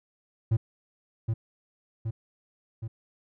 triangle tone with echo, 112.2 Hz, A2, 34 cents sharp, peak -18 dBFS, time 0.51-0.57 s, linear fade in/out 10 ms, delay 770 ms, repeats 3, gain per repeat -4 dB, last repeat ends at 2.88 s, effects none

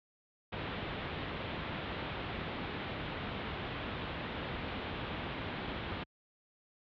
pink low-pass noise, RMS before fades -39 dBFS, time 0.52-6.04 s, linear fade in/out 10 ms, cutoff 3700 Hz, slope 48 dB/octave, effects high-pass 60 Hz 12 dB/octave

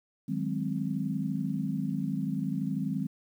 sine chord, Ab dominant seventh, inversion second, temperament equal with one note detuned, 155.56 / 187.25 / 207.7 / 261.6 Hz, Eb3 / Gb3 / Ab3 / C4, 0 / +21 / 0 / 0 cents, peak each -34 dBFS, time 0.28-3.07 s, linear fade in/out 10 ms, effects 10-bit

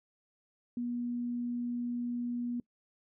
sine tone, 241.3 Hz, B3, 40 cents flat, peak -32 dBFS, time 0.77-2.6 s, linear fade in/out 2 ms, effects noise-tail reverb RT60 0.1 s tail -23 dB re dry

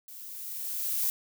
violet noise with level ramp, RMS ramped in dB -46 to -27 dBFS, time 0.08-1.1 s, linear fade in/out 0 ms, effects none

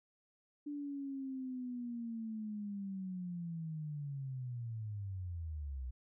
sine linear sweep, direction down, 293.7 to 61 Hz, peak -39 dBFS, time 0.66-5.91 s, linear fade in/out 10 ms, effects none

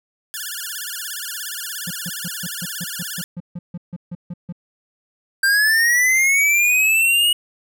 5% pulse tone with vibrato, 1568 Hz, G6, in tune, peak -16 dBFS, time 0.34-3.24 s, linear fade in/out 0 ms, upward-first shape sine, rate 17 Hz, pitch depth 210 cents each way
triangle tone bursts, 174.61 Hz, F3, in tune, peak -24 dBFS, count 15, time 1.87-4.525 s, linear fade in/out 5 ms, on 37 ms, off 150 ms
square linear sweep, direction up, 1568 to 2907 Hz, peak -14 dBFS, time 5.43-7.33 s, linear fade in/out 5 ms
effects none

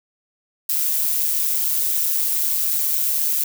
violet noise with amplitude modulation, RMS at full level -18 dBFS, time 0.69-3.44 s, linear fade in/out 5 ms, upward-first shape sine, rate 152 Hz, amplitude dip 55%, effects none

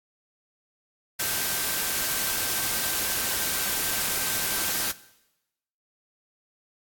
sine tone in noise, 1561 Hz, G6, 8 cents flat, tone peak -38 dBFS, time 1.19-4.92 s, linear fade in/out 10 ms, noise white, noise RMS -27 dBFS, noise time 1.19-4.92 s, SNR -14 dB, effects noise-tail reverb RT60 0.9 s tail -18 dB re dry + AAC 64 kbps

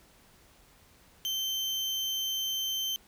35% pulse tone, 3105 Hz, G7, 17 cents flat, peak -28 dBFS, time 1.25-2.96 s, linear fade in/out 0 ms, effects pink hiss -60 dBFS RMS until 3.07 s

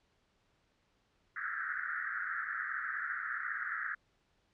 pink band-pass noise, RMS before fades -38 dBFS, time 1.36-3.95 s, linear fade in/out 5 ms, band 1300 to 1900 Hz, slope 96 dB/octave, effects pink hiss -74 dBFS RMS until 4.53 s + low-pass 5000 Hz 12 dB/octave

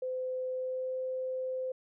sine tone with pitch glide, 512 to 515.9 Hz, C5 to C5, -38 to -24 cents, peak -32 dBFS, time 0.02-1.72 s, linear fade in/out 5 ms, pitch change +14 cents, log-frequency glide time 0.5-0.97 s, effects none

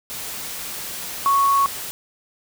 sine tone in noise, 1108.7 Hz, C#6, in tune, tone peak -14 dBFS, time 1.26-1.66 s, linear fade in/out 0 ms, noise white, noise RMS -31 dBFS, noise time 0.1-1.91 s, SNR +14 dB, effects none

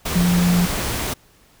sine tone in noise, 176.1 Hz, F3, 15 cents sharp, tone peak -14 dBFS, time 0.15-0.66 s, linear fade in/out 10 ms, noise pink, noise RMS -24 dBFS, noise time 0.05-1.14 s, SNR +7 dB, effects pink hiss -54 dBFS RMS until 1.6 s

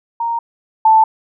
sine tone pair in turn, 930 / 881.2 Hz, A#5 / A5, -4 / +2 cents, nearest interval minor second, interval 94 cents, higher first, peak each -16 / -6 dBFS, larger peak second, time 0.2-0.39 / 0.85-1.04 s, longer neither, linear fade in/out 5 ms, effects none

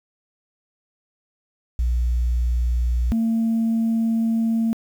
sine tone pair in turn, 60 / 226.5 Hz, B1 / A#3, -49 / -50 cents, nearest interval octave + major seventh, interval 2299 cents, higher second, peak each -16 dBFS, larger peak neither, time 1.79-3.12 / 3.12-4.73 s, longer second, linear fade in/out 0 ms, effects tanh soft clip ceiling -15 dBFS + 8-bit

